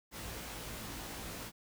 pink noise with comb filter, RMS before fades -44 dBFS, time 0.11-1.52 s, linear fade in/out 50 ms, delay 18 ms, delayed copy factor +0.85, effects none

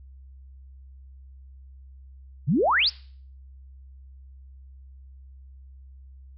sine exponential sweep, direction up, 120 to 5588 Hz, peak -18 dBFS, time 2.47-2.9 s, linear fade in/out 20 ms, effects noise-tail reverb RT60 0.5 s tail -23 dB re dry + added 66 Hz sine -44 dBFS peak until 6.37 s

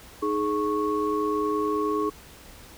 sine tone cluster, 310.2 / 419.9 / 1103 Hz, D#4 / G#4 / C#6, -5 / +19 / -9 cents, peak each -28 / -26 / -28 dBFS, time 0.22-2.1 s, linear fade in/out 10 ms, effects added 60 Hz sine -53 dBFS peak until 2.77 s + pink hiss -48 dBFS RMS until 2.77 s

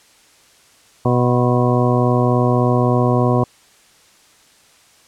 harmonic tone with a mistuned harmonic, 123.47 Hz, B2, in tune, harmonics 1 / 2 / 3 / 4 / 5 / 6 / 8 / 9, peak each -16 / -19 / -21 / -22 / -23 / -24 / -25 / -26 dBFS, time 1.05-3.44 s, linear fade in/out 5 ms, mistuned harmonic 9, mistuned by -44 cents, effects white hiss -51 dBFS RMS until 5.07 s + low-pass 9000 Hz 12 dB/octave

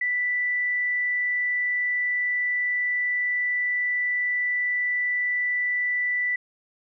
sine tone, 1975.5 Hz, B6, in tune, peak -22 dBFS, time 0.01-6.36 s, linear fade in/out 5 ms, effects none

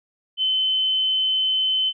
sine tone, 3056 Hz, G7, 45 cents flat, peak -18 dBFS, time 0.37-1.93 s, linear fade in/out 50 ms, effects none

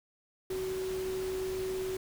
sine tone in noise, 375.8 Hz, F#4, 27 cents sharp, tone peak -32 dBFS, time 0.5-1.97 s, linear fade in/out 5 ms, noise pink, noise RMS -44 dBFS, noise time 0.5-1.97 s, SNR +9 dB, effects none

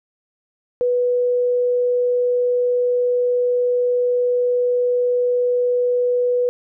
sine tone, 491.7 Hz, B4, 8 cents flat, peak -15 dBFS, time 0.81-6.49 s, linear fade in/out 0 ms, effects none

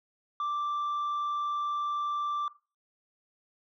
sine tone, 1174.7 Hz, D6, in tune, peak -26 dBFS, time 0.4-2.48 s, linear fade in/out 2 ms, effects noise-tail reverb RT60 0.3 s tail -18 dB re dry + tanh soft clip ceiling -28 dBFS

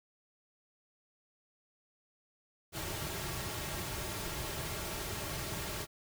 pink noise with comb filter, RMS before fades -39 dBFS, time 2.72-5.87 s, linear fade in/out 50 ms, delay 4 ms, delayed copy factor -0.55, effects none

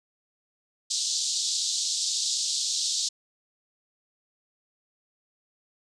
pink band-pass noise, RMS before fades -28 dBFS, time 0.9-3.09 s, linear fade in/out 10 ms, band 3700 to 7900 Hz, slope 48 dB/octave, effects none

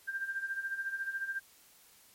sine tone with tremolo, 1585 Hz, G6, 19 cents sharp, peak -31 dBFS, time 0.07-1.4 s, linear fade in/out 20 ms, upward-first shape sine, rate 14 Hz, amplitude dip 70%, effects white hiss -61 dBFS RMS until 2.14 s + MP3 64 kbps

